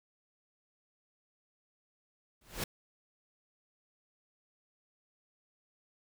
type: noise with exponential growth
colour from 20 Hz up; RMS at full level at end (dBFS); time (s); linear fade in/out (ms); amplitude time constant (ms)
pink; -31; 2.41-2.64; 5; 50
effects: none